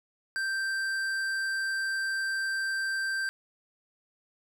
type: tone with tanh clipping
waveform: sine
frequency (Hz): 1568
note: G6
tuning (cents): 0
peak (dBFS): -30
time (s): 0.36-3.29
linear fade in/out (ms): 0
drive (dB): 13
effects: none